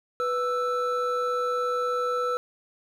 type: tone pair together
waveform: triangle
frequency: 493.9 / 1322.8 Hz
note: B4 / E6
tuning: 0 / +6 cents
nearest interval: octave + perfect fourth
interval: 1706 cents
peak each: -25 dBFS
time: 0.2-2.37 s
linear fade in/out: 0 ms
effects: none